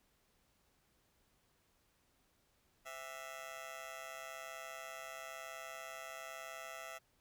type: tone with amplitude modulation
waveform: 15% pulse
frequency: 662 Hz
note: E5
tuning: 7 cents sharp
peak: -36 dBFS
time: 2.85-6.99 s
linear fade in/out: 20 ms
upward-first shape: sine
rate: 141 Hz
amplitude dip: 85%
effects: pink hiss -75 dBFS RMS until 7.2 s